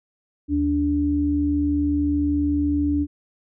sine tone pair together, 77.1 / 290.8 Hz, D#2 / D4, -15 / -17 cents, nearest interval octave + major seventh, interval 2298 cents, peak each -25 / -19 dBFS, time 0.48-3.07 s, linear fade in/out 50 ms, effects none

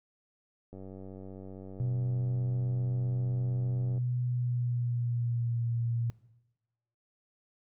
click train, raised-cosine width 2 ms, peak -33 dBFS, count 311, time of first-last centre 0.73-3.979 s, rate 95.4 Hz
sine tone with pitch glide, 123.47 to 117.22 Hz, B2 to A#2, 0 to +10 cents, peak -28 dBFS, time 1.8-6.1 s, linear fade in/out 0 ms, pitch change -90 cents, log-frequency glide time 4.24-5.64 s
effects noise-tail reverb RT60 1.0 s tail -20 dB re dry

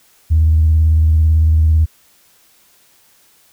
sine tone with vibrato, 79.1 Hz, D#2, 29 cents sharp, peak -7 dBFS, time 0.3-1.86 s, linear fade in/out 20 ms, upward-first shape square, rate 18 Hz, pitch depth 33 cents each way, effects tanh soft clip ceiling -4 dBFS + white hiss -52 dBFS RMS until 3.52 s

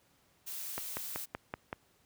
blue noise, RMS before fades -41 dBFS, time 0.46-1.26 s, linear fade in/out 20 ms
click train, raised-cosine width 0.5 ms, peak -21 dBFS, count 6, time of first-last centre 0.78-1.729 s, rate 5.27 Hz
effects pink hiss -69 dBFS RMS until 2.05 s + high-pass 60 Hz 12 dB/octave

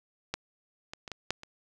clicks, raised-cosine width 0.2 ms, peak -14 / -22 / -24 / -20 / -11 / -27 dBFS, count 6, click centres 0.34 / 0.935 / 1.078 / 1.117 / 1.306 / 1.434 s, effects none

